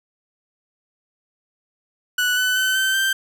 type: tone with pitch steps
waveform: 30% pulse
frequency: 1480 / 1500.7 / 1521.6 / 1542.8 / 1564.4 Hz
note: F#6 / F#6 / F#6 / G6 / G6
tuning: 0 / +24 / +48 / -28 / -4 cents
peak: -15 dBFS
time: 2.18-3.13 s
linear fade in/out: 5 ms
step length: 190 ms
effects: none